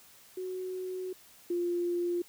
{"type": "tone pair in turn", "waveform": "sine", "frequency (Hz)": [370, 349.2], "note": ["F#4", "F4"], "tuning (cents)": [0, 0], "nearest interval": "minor second", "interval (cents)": 100, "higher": "first", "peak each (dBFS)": [-34, -28], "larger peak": "second", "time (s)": [[0.37, 1.13], [1.5, 2.22]], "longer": "first", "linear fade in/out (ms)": 5, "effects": ["white hiss -57 dBFS RMS until 2.28 s"]}